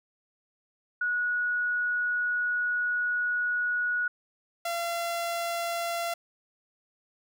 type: tone pair in turn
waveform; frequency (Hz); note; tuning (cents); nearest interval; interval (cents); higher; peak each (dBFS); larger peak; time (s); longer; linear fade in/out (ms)
sine / sawtooth; 1460 / 683.1; F#6 / F5; -24 / -38; octave + minor second; 1314; first; -25; neither; 1.01-4.08 / 4.65-6.14; first; 5
effects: none